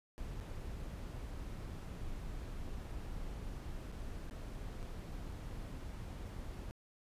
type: noise with dropouts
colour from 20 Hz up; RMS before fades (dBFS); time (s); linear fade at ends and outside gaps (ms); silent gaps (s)
brown; -44; 0.18-6.71; 0; 0.401-0.408 / 3.918-3.924 / 4.298-4.31 / 4.823-4.828
effects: resampled to 32000 Hz